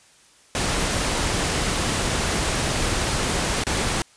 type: noise with dropouts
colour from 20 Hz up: pink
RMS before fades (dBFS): -23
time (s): 0.55-4.02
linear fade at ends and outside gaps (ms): 0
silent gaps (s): 3.637-3.668
effects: white hiss -54 dBFS RMS until 4.16 s + resampled to 22050 Hz